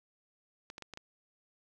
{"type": "clicks", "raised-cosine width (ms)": 0.2, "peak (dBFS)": -27, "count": 5, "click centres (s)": [0.701, 0.781, 0.823, 0.937, 0.974], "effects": []}